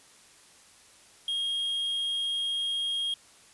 triangle tone, 3252 Hz, G#7, 37 cents flat, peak -26 dBFS, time 1.28-3.14 s, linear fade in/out 2 ms, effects white hiss -56 dBFS RMS until 3.53 s + resampled to 24000 Hz

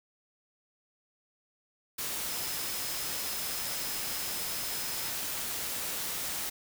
sine tone in noise, 5120 Hz, D#8, 49 cents sharp, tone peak -43 dBFS, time 2.29-5.11 s, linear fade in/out 10 ms, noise white, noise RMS -35 dBFS, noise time 1.98-6.5 s, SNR -11 dB, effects none

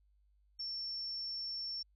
sine tone, 5430 Hz, F8, 50 cents flat, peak -38 dBFS, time 0.59-1.83 s, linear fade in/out 10 ms, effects added 50 Hz sine -67 dBFS peak until 1.95 s

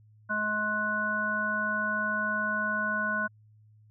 harmonic tone, 211.6 Hz, G#3, 33 cents sharp, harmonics 1 / 3 / 5 / 7, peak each -36 / -37 / -34 / -28 dBFS, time 0.29-3.28 s, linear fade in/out 20 ms, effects added 107 Hz sine -55 dBFS peak until 3.9 s

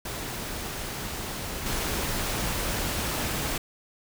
pink noise with level steps, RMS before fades -34 / -29 dBFS, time 0.05-3.58 s, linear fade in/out 5 ms, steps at 1.66 s, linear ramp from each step 2 ms, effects none

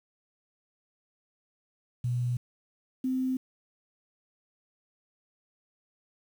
sine tone pair in turn, 122.2 / 258.9 Hz, B2 / C4, -18 / -18 cents, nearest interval octave + minor second, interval 1300 cents, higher second, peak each -26 dBFS, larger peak neither, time 2.04-2.37 / 3.04-3.37 s, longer neither, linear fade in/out 5 ms, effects 9-bit

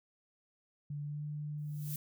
sine tone with pitch glide, 145.9 to 148.97 Hz, D3 to D3, -11 to +25 cents, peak -37 dBFS, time 0.9-1.96 s, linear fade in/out 5 ms, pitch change +36 cents, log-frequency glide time 1.02-1.23 s
violet noise with exponential growth, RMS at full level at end -39 dBFS, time 1.58-1.96 s, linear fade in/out 2 ms, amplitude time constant 82 ms
effects none

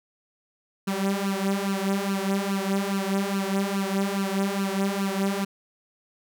sawtooth tone with flanger, 196.1 Hz, G3, 1 cent sharp, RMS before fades -26 dBFS, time 0.87-5.45 s, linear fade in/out 10 ms, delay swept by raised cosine 0.7 to 5 ms, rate 2.4 Hz, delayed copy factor +0.75, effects none

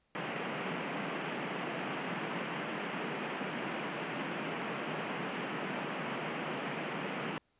pink band-pass noise, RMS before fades -38 dBFS, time 0.15-7.38 s, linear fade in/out 0 ms, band 150 to 3000 Hz, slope 48 dB/octave, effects pink hiss -75 dBFS RMS until 7.59 s + resampled to 8000 Hz

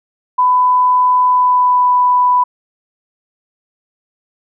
sine tone with pitch glide, 1000 to 991.9 Hz, B5 to B5, +21 to +7 cents, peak -8 dBFS, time 0.38-2.44 s, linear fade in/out 10 ms, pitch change -14 cents, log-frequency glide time 1.28-1.9 s, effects none

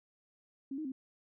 sine tone with pitch steps, 271.3 / 311.6 / 263.8 Hz, C#4 / D#4 / C4, -37 / +3 / +14 cents, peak -36 dBFS, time 0.71-0.92 s, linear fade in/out 5 ms, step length 70 ms, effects none

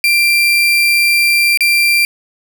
35% pulse tone with dropouts, 2367 Hz, D7, 13 cents sharp, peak -7 dBFS, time 0.04-2.05 s, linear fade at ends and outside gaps 1 ms, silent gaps 1.574-1.607 s, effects none

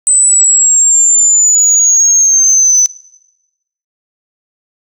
sine exponential sweep, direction down, 8100 to 6010 Hz, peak -4 dBFS, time 0.07-2.86 s, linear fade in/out 0 ms, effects noise-tail reverb RT60 1.0 s tail -22 dB re dry + tanh soft clip ceiling 0 dBFS

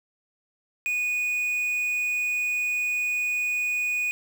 triangle tone with quantisation, 2475 Hz, D#7, 10 cents flat, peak -22 dBFS, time 0.86-4.11 s, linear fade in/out 0 ms, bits 7, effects none

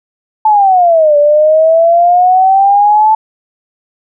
sine exponential two-way sweep, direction down then up, 879 to 580 to 879 Hz, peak -4 dBFS, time 0.45-3.15 s, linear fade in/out 5 ms, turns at 1.17 s, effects none

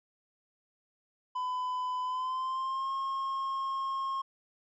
triangle tone with pitch glide, 1005 to 1077.1 Hz, B5 to C6, +30 to +50 cents, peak -29 dBFS, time 1.35-4.22 s, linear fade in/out 10 ms, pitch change +120 cents, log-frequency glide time 2.02-2.92 s, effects resampled to 16000 Hz

